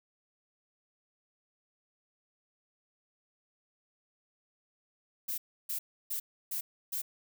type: noise bursts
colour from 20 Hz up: violet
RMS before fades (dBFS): -35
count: 5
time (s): 5.28-7.02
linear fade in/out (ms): 10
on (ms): 100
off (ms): 310
effects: none